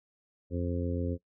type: harmonic tone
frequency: 87.31 Hz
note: F2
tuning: in tune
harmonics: 1 / 2 / 3 / 4 / 5 / 6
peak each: -32 / -38 / -35 / -41 / -39 / -40 dBFS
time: 0.5-1.18 s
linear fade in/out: 50 ms
effects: noise-tail reverb RT60 0.1 s tail -20 dB re dry